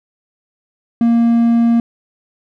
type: tone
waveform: triangle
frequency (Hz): 233.1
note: A#3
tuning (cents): 0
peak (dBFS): -7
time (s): 1.01-1.8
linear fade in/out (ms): 2
effects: none